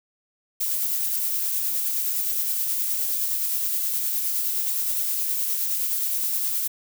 violet noise with tremolo, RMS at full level -24 dBFS, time 0.6-6.68 s, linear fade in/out 10 ms, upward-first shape sine, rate 9.6 Hz, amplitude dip 25%, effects none

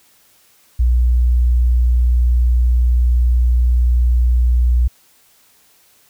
sine tone, 60.6 Hz, B1, 32 cents flat, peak -10 dBFS, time 0.79-4.88 s, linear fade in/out 10 ms, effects white hiss -53 dBFS RMS until 6.09 s

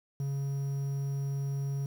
triangle tone with quantisation, 138.8 Hz, C#3, 3 cents sharp, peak -28 dBFS, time 0.2-1.86 s, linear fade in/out 2 ms, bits 9, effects none

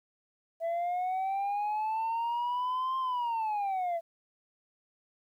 sine linear two-way sweep, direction up then down, 659.3 to 1054 to 659.3 Hz, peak -26 dBFS, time 0.6-4.01 s, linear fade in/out 50 ms, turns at 2.98 s, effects tanh soft clip ceiling -28 dBFS + 11-bit

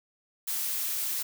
blue noise, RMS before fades -31 dBFS, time 0.47-1.23 s, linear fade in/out 10 ms, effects none

